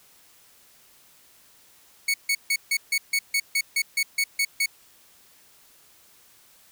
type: tone bursts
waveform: sawtooth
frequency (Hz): 2220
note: C#7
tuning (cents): +2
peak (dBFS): -17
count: 13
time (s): 2.08-4.66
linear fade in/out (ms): 5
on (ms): 60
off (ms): 150
effects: white hiss -56 dBFS RMS until 6.71 s